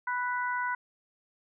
harmonic tone, 493.9 Hz, B4, in tune, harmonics 2 / 3 / 4, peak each -31 / -32 / -39 dBFS, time 0.07-0.75 s, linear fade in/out 5 ms, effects none

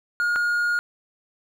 triangle tone pair in turn, 1429 / 1429 Hz, F6 / F6, +39 / +39 cents, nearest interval unison, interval 0 cents, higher neither, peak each -18 dBFS, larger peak neither, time 0.2-0.36 / 0.36-0.79 s, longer second, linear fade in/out 0 ms, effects none

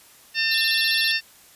harmonic tone, 900 Hz, A5, 39 cents sharp, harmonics 2 / 3 / 4 / 5 / 6, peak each -25 / -24 / -30 / -28 / -27 dBFS, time 0.34-1.21 s, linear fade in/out 50 ms
square tone with vibrato, 3743 Hz, A#7, 6 cents sharp, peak -25 dBFS, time 0.51-1.12 s, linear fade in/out 5 ms, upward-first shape square, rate 15 Hz, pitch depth 160 cents each way
effects white hiss -51 dBFS RMS until 1.55 s + resampled to 32000 Hz

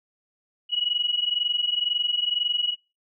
sine tone pair together, 2909 / 2931 Hz, F#7 / F#7, -30 / -17 cents, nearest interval unison, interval 13 cents, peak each -25 / -26 dBFS, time 0.69-2.76 s, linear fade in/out 50 ms, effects noise-tail reverb RT60 0.3 s tail -23 dB re dry

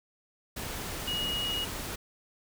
sine tone in noise, 2888 Hz, F#7, 43 cents flat, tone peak -30 dBFS, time 1.07-1.65 s, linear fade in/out 10 ms, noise pink, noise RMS -37 dBFS, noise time 0.56-1.96 s, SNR +4 dB, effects none

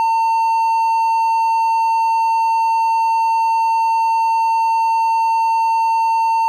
triangle tone, 905 Hz, A5, 48 cents sharp, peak -11 dBFS, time 0-6.48 s, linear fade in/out 0 ms, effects none

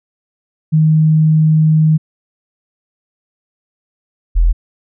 sine tone pair in turn, 156.5 / 41.78 Hz, D#3 / E1, +10 / +24 cents, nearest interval octave + major seventh, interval 2286 cents, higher first, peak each -7 dBFS, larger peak neither, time 0.72-1.98 / 4.35-4.53 s, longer first, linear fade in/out 20 ms, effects none

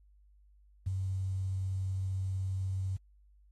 sine tone with quantisation, 94.9 Hz, F#2, 44 cents sharp, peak -31 dBFS, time 0.86-2.97 s, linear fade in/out 10 ms, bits 10, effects added 50 Hz sine -59 dBFS peak until 3.51 s + AAC 32 kbps

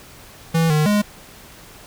square tone with pitch steps, 164.1 / 152.5 / 207.5 Hz, E3 / D#3 / G#3, -8 / -34 / -1 cents, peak -15 dBFS, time 0.54-1.02 s, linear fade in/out 10 ms, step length 160 ms, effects pink hiss -43 dBFS RMS until 1.86 s

